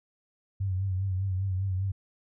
sine tone with vibrato, 95 Hz, F#2, 46 cents sharp, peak -26 dBFS, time 0.6-1.92 s, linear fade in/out 10 ms, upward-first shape triangle, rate 5 Hz, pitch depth 72 cents each way, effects none

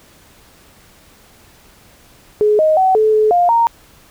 sine tone with pitch steps, 421.7 / 624 / 755 / 433.7 / 430 / 704 / 928 Hz, G#4 / D#5 / F#5 / A4 / A4 / F5 / A#5, +26 / +5 / +35 / -25 / -40 / +14 / -8 cents, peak -9 dBFS, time 2.41-3.67 s, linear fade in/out 0 ms, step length 180 ms, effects pink hiss -47 dBFS RMS until 4.1 s

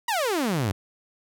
sawtooth exponential sweep, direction down, 987.8 to 88.3 Hz, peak -19 dBFS, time 0.08-0.72 s, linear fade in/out 5 ms, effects none

